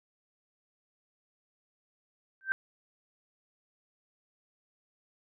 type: tone with exponential growth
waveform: sine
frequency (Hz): 1559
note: G6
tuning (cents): -10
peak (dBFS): -21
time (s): 2.41-2.52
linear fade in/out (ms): 0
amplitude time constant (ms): 22
effects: none